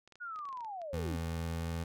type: clicks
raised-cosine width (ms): 0.2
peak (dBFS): -39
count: 12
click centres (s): 0.076 / 0.123 / 0.156 / 0.36 / 0.39 / 0.454 / 0.489 / 0.528 / 0.573 / 0.607 / 0.647 / 0.817
type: linear sweep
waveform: sine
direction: down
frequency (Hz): 1470 to 233.8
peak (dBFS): -39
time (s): 0.2-1.17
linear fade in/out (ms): 20
type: tone with pitch glide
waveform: 25% pulse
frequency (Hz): 82.6 to 83.08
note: E2 to E2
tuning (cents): +4 to +14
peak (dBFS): -31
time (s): 0.93-1.84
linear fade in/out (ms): 5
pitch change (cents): +10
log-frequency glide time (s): 1.36-1.7
effects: none